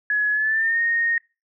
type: tone with pitch glide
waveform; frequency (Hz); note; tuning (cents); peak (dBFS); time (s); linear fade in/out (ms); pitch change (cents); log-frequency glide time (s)
sine; 1691 to 1854.7; G#6 to A#6; +31 to -9; -18; 0.1-1.18; 2; +160; 0.32-0.8
effects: noise-tail reverb RT60 0.3 s tail -26 dB re dry